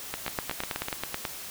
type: two click trains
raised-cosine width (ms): 0.3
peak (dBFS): -14 / -13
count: 7 / 10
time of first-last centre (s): 0.14-0.884 / 0.28-1.252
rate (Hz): 8.06 / 9.26
effects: white hiss -40 dBFS RMS until 1.5 s